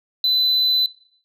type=tone; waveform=sine; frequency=4012 Hz; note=B7; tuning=26 cents sharp; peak=-13 dBFS; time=0.24-0.86 s; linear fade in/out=2 ms; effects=noise-tail reverb RT60 0.6 s tail -21 dB re dry + tanh soft clip ceiling -14 dBFS